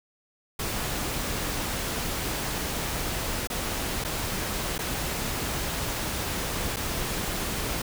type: noise with dropouts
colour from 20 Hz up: pink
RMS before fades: -30 dBFS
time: 0.59-7.82 s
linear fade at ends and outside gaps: 5 ms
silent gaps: 3.473-3.5 / 4.04-4.047 / 4.781-4.789 / 6.762-6.767 s
effects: none